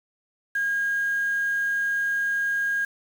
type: tone with quantisation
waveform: sine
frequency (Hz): 1627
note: G#6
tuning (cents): -36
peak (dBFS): -22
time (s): 0.55-2.85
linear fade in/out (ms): 5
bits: 7
effects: none